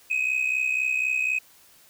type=tone pair together; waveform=sine; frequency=2500 / 2564 Hz; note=D#7 / E7; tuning=+8 / -49 cents; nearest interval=unison; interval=43 cents; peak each=-23 dBFS; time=0.1-1.39 s; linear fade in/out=10 ms; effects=tanh soft clip ceiling -19 dBFS + white hiss -55 dBFS RMS until 1.89 s